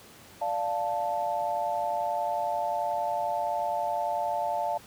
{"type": "chord", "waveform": "sine", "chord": "D minor", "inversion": "none", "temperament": "equal", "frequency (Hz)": [587.3, 698.5, 880], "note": ["D5", "F5", "A5"], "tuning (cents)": [0, 0, 0], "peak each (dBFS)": [-33, -30, -30], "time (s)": [0.41, 4.78], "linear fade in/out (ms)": 10, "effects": ["pink hiss -51 dBFS RMS until 4.86 s", "high-pass 80 Hz 12 dB/octave"]}